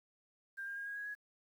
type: tone with pitch steps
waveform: sine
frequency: 1592 / 1607.7 / 1623.6 / 1639.6 / 1655.8 / 1672.1 Hz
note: G6 / G6 / G#6 / G#6 / G#6 / G#6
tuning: +26 / +43 / -40 / -23 / -6 / +11 cents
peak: -40 dBFS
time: 0.57-1.152 s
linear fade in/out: 20 ms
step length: 97 ms
effects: 11-bit